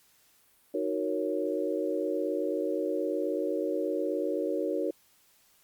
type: chord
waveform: sine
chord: D# minor seventh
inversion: none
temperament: equal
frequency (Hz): 311.1 / 370 / 466.2 / 554.4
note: D#4 / F#4 / A#4 / C#5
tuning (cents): 0 / 0 / 0 / 0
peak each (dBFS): -33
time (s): 0.74-4.91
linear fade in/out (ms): 5
effects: white hiss -64 dBFS RMS until 5.63 s + Opus 48 kbps